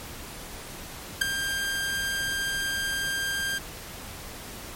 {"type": "tone with ADSR envelope", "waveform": "sawtooth", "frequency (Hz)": 1594, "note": "G6", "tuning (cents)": 28, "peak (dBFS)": -12, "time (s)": [1.21, 3.59], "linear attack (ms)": 9, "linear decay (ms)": 5, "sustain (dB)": -11, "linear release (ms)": 17, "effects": ["pink hiss -40 dBFS RMS until 4.75 s", "MP3 64 kbps"]}